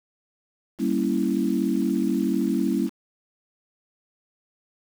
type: chord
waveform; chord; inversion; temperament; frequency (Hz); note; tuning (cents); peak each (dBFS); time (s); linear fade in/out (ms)
sine; G diminished seventh; none; equal; 196 / 233.1 / 277.2 / 329.6; G3 / Bb3 / Db4 / Fb4; 0 / 0 / 0 / 0; -26; 0.78-2.9; 50
effects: 7-bit